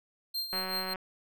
45% pulse tone with tremolo, 4183 Hz, C8, 1 cent flat, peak -29 dBFS, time 0.34-0.94 s, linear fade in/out 10 ms, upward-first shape triangle, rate 5.3 Hz, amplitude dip 75%
click train, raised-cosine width 0.5 ms, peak -23 dBFS, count 81, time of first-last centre 0.53-0.958 s, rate 187 Hz
effects none

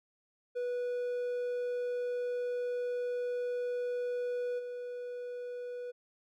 triangle tone with level steps, 490.2 Hz, B4, 13 cents flat, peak -30 / -36 dBFS, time 0.55-5.92 s, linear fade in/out 20 ms, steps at 4.58 s, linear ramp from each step 20 ms, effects none

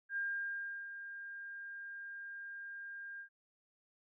sine tone with ADSR envelope, 1605 Hz, G6, 40 cents sharp, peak -34 dBFS, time 0.09-3.29 s, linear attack 75 ms, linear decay 710 ms, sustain -10 dB, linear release 89 ms, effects none

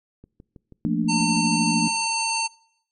click train, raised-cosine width 3 ms, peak -32 dBFS, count 8, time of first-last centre 0.24-1.367 s, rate 6.21 Hz
sine chord, Bb major seventh, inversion second, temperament equal with one note detuned, 171.81 / 220 / 233.1 / 293.7 Hz, F3 / A3 / Bb3 / D4, -28 / 0 / 0 / 0 cents, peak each -26 dBFS, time 0.85-1.88 s, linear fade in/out 0 ms
harmonic tone, 903 Hz, A5, 45 cents sharp, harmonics 1 / 3 / 5 / 7 / 9 / 10, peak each -26 / -28 / -28 / -31 / -34 / -36 dBFS, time 1.08-2.48 s, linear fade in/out 20 ms
effects noise-tail reverb RT60 0.7 s tail -23 dB re dry

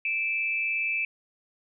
sine tone pair together, 2349 / 2612 Hz, D7 / E7, 0 / -17 cents, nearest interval major second, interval 183 cents, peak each -28 dBFS, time 0.05-1.05 s, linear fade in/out 2 ms, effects none

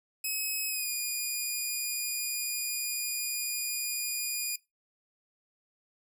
5% pulse tone with pitch glide, 2558 to 2442 Hz, D#7 to D#7, +47 to -33 cents, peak -22 dBFS, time 0.24-4.56 s, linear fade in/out 5 ms, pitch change -80 cents, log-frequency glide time 0.69-0.89 s, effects noise-tail reverb RT60 0.2 s tail -19 dB re dry

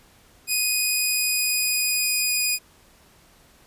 10% pulse tone with pitch glide, 2489 to 2472 Hz, D#7 to D#7, 0 to -12 cents, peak -12 dBFS, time 0.47-2.59 s, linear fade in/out 50 ms, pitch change -12 cents, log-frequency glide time 0.74-2.43 s, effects pink hiss -55 dBFS RMS until 3.66 s + resampled to 32000 Hz

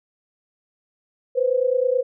sine tone pair together, 493.9 / 523.3 Hz, B4 / C5, 0 / 0 cents, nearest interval minor second, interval 100 cents, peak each -20 dBFS, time 1.35-2.03 s, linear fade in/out 20 ms, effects none

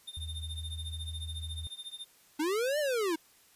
square tone with tremolo, 3624 Hz, A#7, 50 cents flat, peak -38 dBFS, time 0.07-2.05 s, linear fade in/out 10 ms, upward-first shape triangle, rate 14 Hz, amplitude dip 100%
sine tone with pitch glide, 79.6 to 80.25 Hz, D#2 to E2, +40 to -46 cents, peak -37 dBFS, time 0.17-1.67 s, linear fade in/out 0 ms, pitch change +14 cents, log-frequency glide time 0.48-0.76 s
square linear two-way sweep, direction up then down, 288.8 to 614 to 307.4 Hz, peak -29 dBFS, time 2.39-3.16 s, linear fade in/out 10 ms, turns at 2.79 s
effects white hiss -62 dBFS RMS until 3.55 s + resampled to 32000 Hz

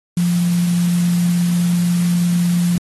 sine tone in noise, 174.61 Hz, F3, in tune, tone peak -13 dBFS, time 0.17-2.78 s, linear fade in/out 2 ms, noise white, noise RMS -31 dBFS, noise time 0.17-2.78 s, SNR +15 dB, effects AAC 32 kbps

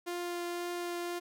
sawtooth tone with vibrato, 349.2 Hz, F4, in tune, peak -31 dBFS, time 0.06-1.2 s, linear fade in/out 20 ms, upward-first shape triangle, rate 1.9 Hz, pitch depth 9 cents each way, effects none

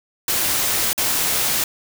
white noise with dropouts, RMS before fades -20 dBFS, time 0.28-1.64 s, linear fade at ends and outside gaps 2 ms, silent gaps 0.931-0.978 s, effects none

